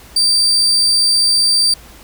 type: tone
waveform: 35% pulse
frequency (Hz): 4669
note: D8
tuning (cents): -11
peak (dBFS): -9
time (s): 0.16-1.74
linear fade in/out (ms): 5
effects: added 58 Hz sine -44 dBFS peak until 2.03 s + pink hiss -41 dBFS RMS until 2.03 s